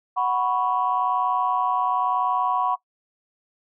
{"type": "chord", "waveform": "sine", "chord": "F# suspended fourth", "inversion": "none", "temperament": "equal", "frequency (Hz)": [740, 987.8, 1108.7], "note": ["F#5", "B5", "C#6"], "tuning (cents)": [0, 0, 0], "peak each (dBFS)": -24, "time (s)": [0.16, 2.76], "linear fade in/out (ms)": 20, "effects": ["noise-tail reverb RT60 0.1 s tail -20 dB re dry", "tanh soft clip ceiling -10 dBFS"]}